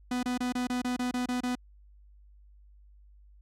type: tone bursts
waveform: 45% pulse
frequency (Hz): 248.5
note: B3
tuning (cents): +11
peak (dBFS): -28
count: 10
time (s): 0.11-1.553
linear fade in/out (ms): 5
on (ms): 120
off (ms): 27
effects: added 50 Hz sine -53 dBFS peak until 3.41 s + low-pass 10000 Hz 12 dB/octave